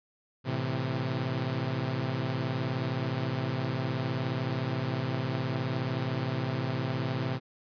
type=chord; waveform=sawtooth; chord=A minor; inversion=none; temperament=equal with one note detuned; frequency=111.47 / 130.81 / 164.81 Hz; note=A2 / C3 / E3; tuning=+23 / 0 / 0 cents; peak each=-31 / -27 / -33 dBFS; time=0.44-7.4 s; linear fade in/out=50 ms; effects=resampled to 11025 Hz